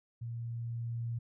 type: tone with level ramp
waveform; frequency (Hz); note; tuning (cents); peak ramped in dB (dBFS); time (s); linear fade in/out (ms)
sine; 117; A#2; +7; -37 to -33; 0.21-1.19; 10
effects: none